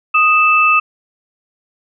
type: tone pair together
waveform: sine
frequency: 1245 / 2638 Hz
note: D#6 / E7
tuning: +1 / +1 cents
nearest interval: octave + minor second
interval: 1300 cents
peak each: -11 dBFS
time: 0.14-0.8 s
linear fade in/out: 10 ms
effects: none